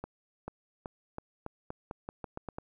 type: accelerating click train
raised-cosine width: 1 ms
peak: -24 dBFS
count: 12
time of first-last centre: 0.04-2.585 s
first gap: 440 ms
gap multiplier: 0.86
effects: 11-bit